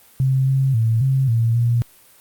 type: tone with pitch steps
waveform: sine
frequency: 132.5 / 134.2 / 112.9 / 133.6 / 114.9 / 118.6 Hz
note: C3 / C3 / A2 / C3 / A#2 / A#2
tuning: +22 / +44 / +45 / +36 / -25 / +30 cents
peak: -14 dBFS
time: 0.2-1.82 s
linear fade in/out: 0 ms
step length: 270 ms
effects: white hiss -50 dBFS RMS until 2.2 s + Opus 32 kbps